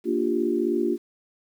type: chord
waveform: sine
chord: G minor seventh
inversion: first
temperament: equal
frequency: 233.1 / 293.7 / 349.2 / 392 Hz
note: Bb3 / D4 / F4 / G4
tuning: 0 / 0 / 0 / 0 cents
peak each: -28 / -28 / -24 / -28 dBFS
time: 0.04-0.98 s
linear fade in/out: 50 ms
effects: 9-bit